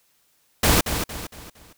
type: noise with echo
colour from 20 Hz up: pink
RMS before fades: -17 dBFS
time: 0.63-0.81 s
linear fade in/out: 5 ms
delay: 230 ms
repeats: 4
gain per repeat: -8 dB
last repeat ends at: 1.73 s
effects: white hiss -64 dBFS RMS until 1.77 s